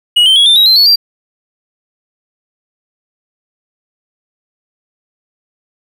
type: tone with pitch steps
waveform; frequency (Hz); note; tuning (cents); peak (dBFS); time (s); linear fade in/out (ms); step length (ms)
triangle; 2905 / 3114 / 3337 / 3576 / 3833 / 4108 / 4403 / 4719; F#7 / G7 / G#7 / A7 / A#7 / C8 / C#8 / D8; -32 / -12 / +8 / +27 / +47 / -33 / -13 / +7; -3; 0.16-0.96; 10; 100
effects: none